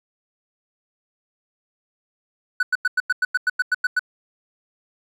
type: tone bursts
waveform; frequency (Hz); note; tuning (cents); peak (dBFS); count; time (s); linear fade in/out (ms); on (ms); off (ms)
triangle; 1491; F#6; +13; -14; 12; 2.6-3.994; 5; 30; 94
effects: none